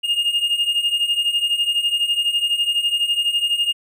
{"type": "beating tone pair", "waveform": "triangle", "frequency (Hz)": [2828, 2840], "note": ["F7", "F7"], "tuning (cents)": [21, 28], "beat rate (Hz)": 12, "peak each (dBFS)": [-21, -17], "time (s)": [0.03, 3.73], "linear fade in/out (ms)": 20, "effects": []}